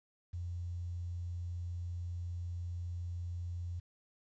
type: tone with quantisation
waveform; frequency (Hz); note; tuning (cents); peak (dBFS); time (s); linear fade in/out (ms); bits
sine; 87.31; F2; 0; -37; 0.33-3.8; 10; 11
effects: resampled to 16000 Hz